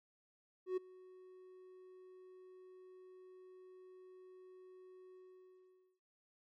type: tone with ADSR envelope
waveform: triangle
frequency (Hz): 370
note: F#4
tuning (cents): 0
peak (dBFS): -31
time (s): 0.66-6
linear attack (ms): 110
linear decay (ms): 12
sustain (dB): -23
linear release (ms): 850
effects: none